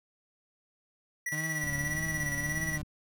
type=tone with tremolo; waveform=square; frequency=1948 Hz; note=B6; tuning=24 cents flat; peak=-31 dBFS; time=1.26-2.78 s; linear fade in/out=5 ms; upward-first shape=square; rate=17 Hz; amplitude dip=45%
type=tone with vibrato; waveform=35% pulse; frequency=150.5 Hz; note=D3; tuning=43 cents sharp; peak=-34 dBFS; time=1.32-2.82 s; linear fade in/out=5 ms; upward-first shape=triangle; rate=1.7 Hz; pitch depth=110 cents each way
type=click train; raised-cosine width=5 ms; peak=-29 dBFS; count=43; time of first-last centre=1.64-2.83 s; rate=35.3 Hz
effects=none